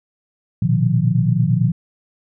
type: tone cluster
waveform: sine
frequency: 116.2 / 125 / 153.2 / 177.3 Hz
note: A#2 / B2 / D#3 / F3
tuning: -5 / +21 / -27 / +26 cents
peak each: -19 dBFS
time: 0.62-1.72 s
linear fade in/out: 5 ms
effects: none